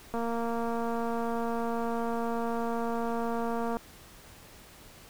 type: click train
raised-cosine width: 1 ms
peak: -20 dBFS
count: 843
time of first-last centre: 0.14-3.769 s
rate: 232 Hz
effects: pink hiss -52 dBFS RMS until 5.09 s